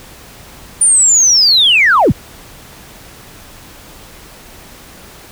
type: linear sweep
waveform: sine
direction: down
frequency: 9320 to 59.1 Hz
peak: -5 dBFS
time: 0.81-2.12 s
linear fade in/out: 5 ms
effects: tanh soft clip ceiling -1 dBFS + pink hiss -37 dBFS RMS until 5.31 s